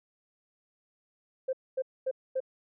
sine tone bursts, 523.3 Hz, C5, in tune, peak -26 dBFS, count 4, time 1.48-2.404 s, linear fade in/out 10 ms, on 51 ms, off 240 ms, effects tanh soft clip ceiling -22 dBFS

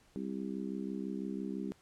harmonic tone, 66 Hz, C2, 16 cents sharp, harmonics 3 / 4 / 5 / 6, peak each -39 / -41 / -43 / -45 dBFS, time 0.16-1.72 s, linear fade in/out 0 ms, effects pink hiss -66 dBFS RMS until 1.81 s + low-pass 10000 Hz 12 dB/octave

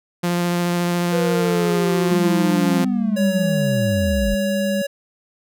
sawtooth tone with vibrato, 174.61 Hz, F3, in tune, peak -14 dBFS, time 0.23-2.85 s, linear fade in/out 10 ms, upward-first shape sine, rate 14 Hz, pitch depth 10 cents each way
triangle linear sweep, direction down, 504 to 41.42 Hz, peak -18 dBFS, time 1.12-4.35 s, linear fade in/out 10 ms
sine tone with pitch glide, 196 to 201.5 Hz, G3 to G3, 0 to +48 cents, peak -20 dBFS, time 2.11-4.82 s, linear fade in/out 5 ms, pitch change +48 cents, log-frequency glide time 2.37-4.06 s
square tone, 561 Hz, C#5, 21 cents sharp, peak -22 dBFS, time 3.16-4.87 s, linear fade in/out 10 ms
effects none

